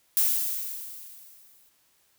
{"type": "noise with exponential decay", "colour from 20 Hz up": "violet", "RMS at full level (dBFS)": -21, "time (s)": [0.17, 1.69], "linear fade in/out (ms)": 0, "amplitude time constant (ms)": 330, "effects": ["white hiss -66 dBFS RMS until 2.18 s"]}